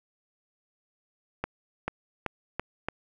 accelerating click train, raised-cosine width 0.5 ms, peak -14 dBFS, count 5, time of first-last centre 1.44-2.886 s, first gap 440 ms, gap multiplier 0.87, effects 9-bit

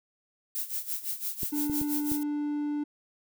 violet noise with tremolo, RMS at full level -31 dBFS, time 0.55-2.23 s, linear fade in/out 0 ms, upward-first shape sine, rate 5.9 Hz, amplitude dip 80%
clicks, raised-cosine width 3 ms, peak -23 dBFS, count 4, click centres 1.432 / 1.698 / 1.815 / 2.118 s
triangle tone, 294.5 Hz, D4, 5 cents sharp, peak -26 dBFS, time 1.52-2.84 s, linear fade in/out 10 ms
effects none

